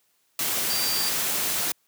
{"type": "tone in noise", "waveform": "sine", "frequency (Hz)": 4699, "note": "D8", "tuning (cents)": 0, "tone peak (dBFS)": -27, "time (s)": [0.7, 1.09], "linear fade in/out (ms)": 2, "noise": "white", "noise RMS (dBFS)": -26, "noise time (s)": [0.39, 1.72], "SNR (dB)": -4, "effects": ["white hiss -68 dBFS RMS until 1.87 s", "high-pass 100 Hz 12 dB/octave"]}